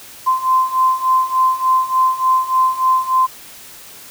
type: beating tone pair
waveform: sine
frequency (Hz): 1034 / 1037.4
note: C6 / C6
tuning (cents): -21 / -15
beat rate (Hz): 3.4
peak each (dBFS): -17 / -14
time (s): 0.26-3.27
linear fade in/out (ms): 20
effects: white hiss -38 dBFS RMS until 4.1 s